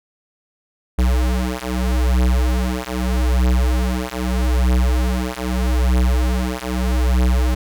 square beating tone pair, 61.9 / 62.7 Hz, B1 / B1, +5 / +27 cents, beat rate 0.8 Hz, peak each -19 dBFS, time 0.98-7.55 s, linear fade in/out 10 ms, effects none

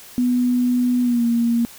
sine tone with pitch glide, 246.9 to 234.3 Hz, B3 to A#3, 0 to +9 cents, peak -15 dBFS, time 0.18-1.65 s, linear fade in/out 0 ms, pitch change -91 cents, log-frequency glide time 1.02-1.24 s, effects white hiss -42 dBFS RMS until 1.78 s

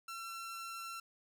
sawtooth tone, 1352 Hz, E6, 43 cents sharp, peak -39 dBFS, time 0.08-1 s, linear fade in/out 5 ms, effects none

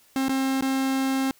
45% pulse tone with dropouts, 266.7 Hz, C4, 33 cents sharp, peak -22 dBFS, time 0.16-1.31 s, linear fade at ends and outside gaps 1 ms, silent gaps 0.284-0.293 / 0.61-0.623 s, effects white hiss -58 dBFS RMS until 1.39 s

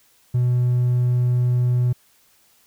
triangle tone, 123.47 Hz, B2, in tune, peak -13 dBFS, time 0.34-1.93 s, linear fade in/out 10 ms, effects tanh soft clip ceiling -10 dBFS + white hiss -58 dBFS RMS until 2.66 s

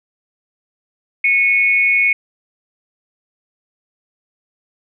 sine tone pair together, 2199 / 2468 Hz, C#7 / D#7, -14 / -15 cents, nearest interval major second, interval 199 cents, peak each -12 / -17 dBFS, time 1.24-2.13 s, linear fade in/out 5 ms, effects none

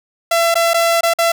sawtooth tone with dropouts, 673 Hz, E5, 36 cents sharp, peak -8 dBFS, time 0.31-1.32 s, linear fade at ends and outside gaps 5 ms, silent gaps 0.543-0.554 / 0.735-0.742 / 1.009-1.032 / 1.137-1.186 s, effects none

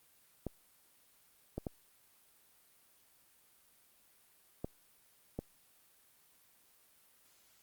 clicks, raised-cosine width 2 ms, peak -24 dBFS, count 5, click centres 0.467 / 1.58 / 1.668 / 4.645 / 5.39 s, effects white hiss -67 dBFS RMS until 7.62 s + Opus 32 kbps

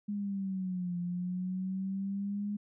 sine exponential two-way sweep, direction down then up, 207.2 to 174.61 to 207.2 Hz, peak -32 dBFS, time 0.08-2.57 s, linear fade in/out 10 ms, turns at 0.98 s, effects none

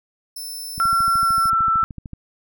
15% pulse tone, 5300 Hz, E8, 9 cents sharp, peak -24 dBFS, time 0.36-1.5 s, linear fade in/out 5 ms
click train, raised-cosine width 5 ms, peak -21 dBFS, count 19, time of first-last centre 0.78-2.133 s, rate 13.3 Hz
sine tone with pitch glide, 1359 to 1329.5 Hz, F6 to E6, -48 to +14 cents, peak -15 dBFS, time 0.8-1.84 s, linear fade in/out 0 ms, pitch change -38 cents, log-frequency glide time 1.18-1.72 s
effects none

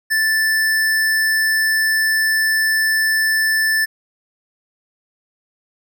square tone, 1760 Hz, A6, in tune, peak -15 dBFS, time 0.1-3.86 s, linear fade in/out 20 ms, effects none

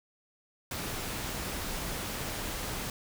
pink noise, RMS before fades -36 dBFS, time 0.71-2.9 s, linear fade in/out 2 ms, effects none

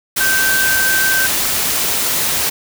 sine tone in noise, 1551 Hz, G6, 19 cents flat, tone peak -14 dBFS, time 0.2-1.27 s, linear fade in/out 10 ms, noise white, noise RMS -17 dBFS, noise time 0.16-2.5 s, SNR 0 dB, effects none

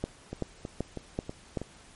two click trains, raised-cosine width 2 ms, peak -22 / -16 dBFS, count 5 / 5, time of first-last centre 0.33-1.616 / 0.04-1.573 s, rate 3.11 / 2.61 Hz, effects pink hiss -54 dBFS RMS until 1.95 s + MP3 48 kbps

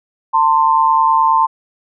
sine tone pair together, 897 / 1046.5 Hz, A5 / C6, +33 / 0 cents, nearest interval minor third, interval 267 cents, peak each -12 dBFS, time 0.33-1.47 s, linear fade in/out 20 ms, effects none

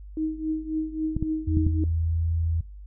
sine tone with tremolo, 313.8 Hz, D#4, 15 cents sharp, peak -22 dBFS, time 0.17-1.84 s, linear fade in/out 2 ms, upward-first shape triangle, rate 3.7 Hz, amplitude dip 85%
clicks, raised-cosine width 5 ms, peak -14 dBFS, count 4, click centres 1.166 / 1.226 / 1.571 / 1.667 s
sine tone with vibrato, 82.41 Hz, E2, in tune, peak -22 dBFS, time 1.47-2.61 s, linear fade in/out 5 ms, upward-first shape triangle, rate 1.5 Hz, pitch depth 9 cents each way
effects noise-tail reverb RT60 0.3 s tail -23 dB re dry + added 50 Hz sine -39 dBFS peak until 2.86 s

